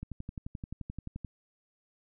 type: click train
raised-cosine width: 5 ms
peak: -26 dBFS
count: 15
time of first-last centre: 0.03-1.247 s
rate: 11.5 Hz
effects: none